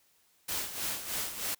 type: noise with tremolo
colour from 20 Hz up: white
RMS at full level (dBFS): -33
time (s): 0.48-1.55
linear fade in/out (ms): 10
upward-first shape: sine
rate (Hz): 3.2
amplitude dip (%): 65
effects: white hiss -68 dBFS RMS until 1.59 s